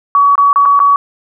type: tone with dropouts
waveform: sine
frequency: 1132 Hz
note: C#6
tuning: 36 cents sharp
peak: -5 dBFS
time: 0.15-0.96 s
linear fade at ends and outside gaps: 1 ms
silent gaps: 0.355-0.379 / 0.53-0.559 / 0.654-0.658 / 0.792-0.801 s
effects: none